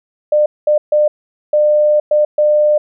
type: tone bursts at uneven times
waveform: sine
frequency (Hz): 600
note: D5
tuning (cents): +37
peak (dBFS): -8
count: 6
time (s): 0.32-0.46 / 0.67-0.78 / 0.92-1.08 / 1.53-2 / 2.11-2.25 / 2.38-2.78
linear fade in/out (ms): 5
effects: none